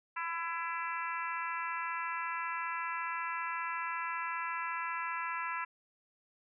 harmonic tone, 334.7 Hz, E4, 26 cents sharp, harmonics 3 / 4 / 5 / 6 / 7 / 8, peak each -38 / -40 / -42 / -44 / -45 / -46 dBFS, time 0.16-5.65 s, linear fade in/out 10 ms, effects none

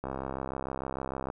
click train, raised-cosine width 1 ms, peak -20 dBFS, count 85, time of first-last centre 0.04-1.301 s, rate 66.6 Hz, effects none

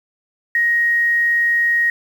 sine tone with quantisation, 1879 Hz, A#6, 13 cents sharp, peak -13 dBFS, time 0.55-1.9 s, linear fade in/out 2 ms, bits 7, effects none

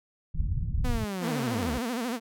pink low-pass noise, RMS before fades -28 dBFS, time 0.34-1.05 s, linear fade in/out 10 ms, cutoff 140 Hz, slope 24 dB/octave
sawtooth linear sweep, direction down, 254.5 to 58.27 Hz, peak -27 dBFS, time 0.84-1.79 s, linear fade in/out 10 ms
sawtooth tone with vibrato, 240 Hz, B3, 49 cents flat, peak -25 dBFS, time 1.2-2.2 s, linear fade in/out 50 ms, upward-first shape sine, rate 13 Hz, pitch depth 130 cents each way
effects none

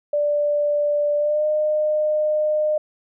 sine tone with pitch glide, 587.3 to 609.4 Hz, D5 to D#5, 0 to -36 cents, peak -17 dBFS, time 0.13-2.78 s, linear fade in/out 5 ms, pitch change +64 cents, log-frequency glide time 1.17-1.46 s, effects none

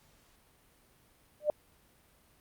sine tone with exponential growth, 600 Hz, D5, 37 cents sharp, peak -20 dBFS, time 1.4-1.5 s, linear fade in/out 1 ms, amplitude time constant 21 ms, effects pink hiss -65 dBFS RMS until 2.4 s + Opus 48 kbps

